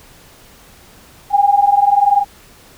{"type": "tone pair together", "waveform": "sine", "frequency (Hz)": [795.5, 816], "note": ["G5", "G#5"], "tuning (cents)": [25, -31], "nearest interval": "unison", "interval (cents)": 44, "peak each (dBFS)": [-13, -11], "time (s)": [1.3, 2.25], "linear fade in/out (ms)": 50, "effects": ["pink hiss -44 dBFS RMS until 2.77 s"]}